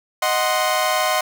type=chord; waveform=sawtooth; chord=C diminished; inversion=first; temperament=equal; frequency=622.3 / 740 / 1046.5 Hz; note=Eb5 / Gb5 / C6; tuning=0 / 0 / 0 cents; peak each=-18 dBFS; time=0.22-1.21 s; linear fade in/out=5 ms; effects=none